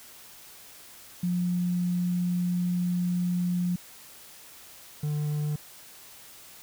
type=tone pair in turn; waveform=sine / triangle; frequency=177.6 / 149.34 Hz; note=F3 / D3; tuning=+29 / +29 cents; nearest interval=minor third; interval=300 cents; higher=first; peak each=-24 dBFS; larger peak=neither; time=1.23-3.76 / 5.03-5.56 s; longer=first; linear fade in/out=5 ms; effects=white hiss -49 dBFS RMS until 6.62 s